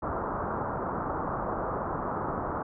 white low-pass noise, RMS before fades -32 dBFS, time 0.02-2.63 s, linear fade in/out 10 ms, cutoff 1300 Hz, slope 48 dB/octave, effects none

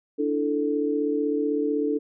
sine chord, D suspended second, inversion none, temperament equal, 293.7 / 329.6 / 440 Hz, D4 / E4 / A4, 0 / 0 / 0 cents, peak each -25 / -31 / -25 dBFS, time 0.18-1.99 s, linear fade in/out 20 ms, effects none

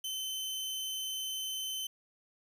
sawtooth tone, 3066 Hz, G7, 39 cents flat, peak -32 dBFS, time 0.04-1.87 s, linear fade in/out 5 ms, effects none

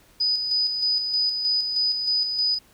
sine tone with tremolo, 4978 Hz, D#8, in tune, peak -19 dBFS, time 0.2-2.59 s, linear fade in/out 10 ms, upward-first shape square, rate 3.2 Hz, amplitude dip 45%, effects pink hiss -56 dBFS RMS until 2.73 s

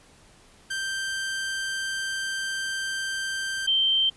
sawtooth / sine tone pair in turn, 1568 / 3129 Hz, G6 / G7, 0 / -4 cents, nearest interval octave, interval 1196 cents, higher second, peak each -24 / -19 dBFS, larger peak second, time 0.7-3.67 / 3.67-4.1 s, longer first, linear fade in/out 10 ms, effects pink hiss -55 dBFS RMS until 4.16 s + resampled to 24000 Hz

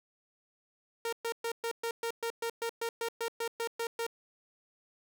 sawtooth tone bursts, 462.2 Hz, A#4, 15 cents flat, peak -28 dBFS, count 16, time 1.05-4.066 s, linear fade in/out 2 ms, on 76 ms, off 120 ms, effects none

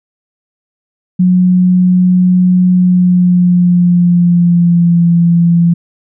sine tone with pitch glide, 181.7 to 170.51 Hz, F#3 to F3, -31 to -41 cents, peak -5 dBFS, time 1.19-5.74 s, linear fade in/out 10 ms, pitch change -110 cents, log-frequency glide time 2.71-5.08 s, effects none

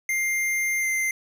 square tone with pitch glide, 2100 to 2084 Hz, C7 to C7, +6 to -7 cents, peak -23 dBFS, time 0.09-1.11 s, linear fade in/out 2 ms, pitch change -13 cents, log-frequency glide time 0.8-0.87 s, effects none

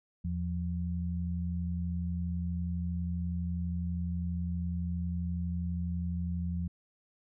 sine tone pair together, 82.41 / 174.62 Hz, E2 / F3, 0 / 0 cents, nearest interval octave + minor second, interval 1300 cents, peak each -33 / -34 dBFS, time 0.24-6.68 s, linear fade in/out 10 ms, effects none

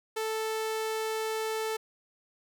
sawtooth tone, 440 Hz, A4, in tune, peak -26 dBFS, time 0.16-1.77 s, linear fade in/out 10 ms, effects none

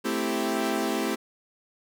sawtooth chord, A minor seventh, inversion none, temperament equal, 220 / 261.6 / 329.6 / 392 Hz, A3 / C4 / E4 / G4, 0 / 0 / 0 / 0 cents, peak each -27 dBFS, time 0.04-1.16 s, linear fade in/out 20 ms, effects none

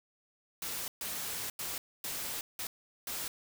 white noise bursts at uneven times, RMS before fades -38 dBFS, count 6, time 0.62-0.88 / 1.01-1.5 / 1.59-1.78 / 2.04-2.41 / 2.59-2.67 / 3.07-3.28 s, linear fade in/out 2 ms, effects none

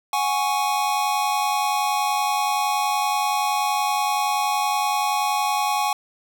square chord, F# suspended second, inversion none, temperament equal, 740 / 830.6 / 1108.7 Hz, F#5 / G#5 / C#6, 0 / 0 / 0 cents, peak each -28 / -23 / -26 dBFS, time 0.13-5.93 s, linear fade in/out 2 ms, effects none

